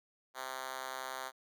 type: tone with high-pass filter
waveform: 5% pulse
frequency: 131 Hz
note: C3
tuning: 2 cents sharp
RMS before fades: -42 dBFS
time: 0.34-1.32 s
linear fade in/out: 50 ms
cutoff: 700 Hz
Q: 0.89
effects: none